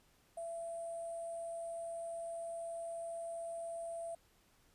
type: tone with sample-and-hold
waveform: sine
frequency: 672 Hz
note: E5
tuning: 33 cents sharp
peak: -40 dBFS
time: 0.37-4.15 s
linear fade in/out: 5 ms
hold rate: 8820 Hz
effects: pink hiss -70 dBFS RMS until 4.74 s + resampled to 32000 Hz